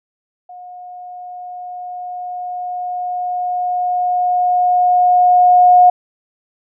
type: tone with level ramp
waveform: sine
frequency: 721 Hz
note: F#5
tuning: 45 cents flat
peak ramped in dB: -32 to -4 dBFS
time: 0.49-5.9 s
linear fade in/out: 5 ms
effects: none